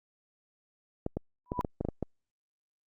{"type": "clicks", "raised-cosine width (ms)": 2, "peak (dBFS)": -18, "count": 9, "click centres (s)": [1.064, 1.17, 1.519, 1.592, 1.648, 1.81, 1.85, 1.887, 2.027]}
{"type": "tone with exponential growth", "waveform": "sine", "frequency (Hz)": 987.8, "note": "B5", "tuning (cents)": 0, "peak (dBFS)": -26, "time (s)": [1.46, 1.61], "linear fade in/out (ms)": 0, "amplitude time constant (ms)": 32}
{"effects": ["Opus 48 kbps"]}